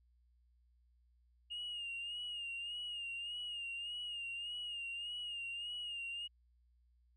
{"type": "tone with vibrato", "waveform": "sine", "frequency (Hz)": 2840, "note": "F7", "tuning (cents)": 28, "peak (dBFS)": -39, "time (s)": [1.5, 6.28], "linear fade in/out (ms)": 20, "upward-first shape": "sine", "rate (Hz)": 1.7, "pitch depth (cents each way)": 53, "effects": ["tanh soft clip ceiling -38 dBFS", "added 60 Hz sine -68 dBFS peak until 7.16 s"]}